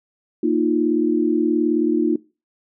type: chord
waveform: sine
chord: Bb suspended fourth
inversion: none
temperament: just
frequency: 233.1 / 310.8 / 349.6 Hz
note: Bb3 / Eb4 / F4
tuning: 0 / -2 / +2 cents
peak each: -22 / -19 / -20 dBFS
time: 0.43-2.16 s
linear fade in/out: 5 ms
effects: noise-tail reverb RT60 0.3 s tail -21 dB re dry